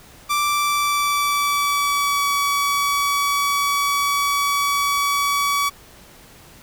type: tone with pitch glide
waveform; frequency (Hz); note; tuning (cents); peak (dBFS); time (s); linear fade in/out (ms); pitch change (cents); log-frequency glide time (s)
sawtooth; 1173 to 1137.6; D6 to C#6; -2 to +45; -14; 0.29-5.7; 20; -53; 0.42-2.28
effects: pink hiss -46 dBFS RMS until 6.62 s